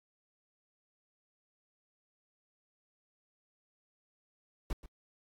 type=noise with echo; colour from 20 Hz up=brown; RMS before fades=-33 dBFS; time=4.7-4.73 s; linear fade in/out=2 ms; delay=130 ms; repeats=1; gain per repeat=-15 dB; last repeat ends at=4.86 s; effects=AAC 64 kbps